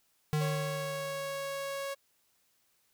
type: tone with exponential decay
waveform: square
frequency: 152.1 Hz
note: D#3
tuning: 39 cents flat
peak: -27 dBFS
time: 0.33-1.85 s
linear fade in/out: 0 ms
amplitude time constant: 330 ms
type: tone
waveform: sawtooth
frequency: 553 Hz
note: C#5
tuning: 4 cents flat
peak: -31 dBFS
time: 0.4-1.95 s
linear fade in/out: 20 ms
effects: white hiss -72 dBFS RMS until 2.93 s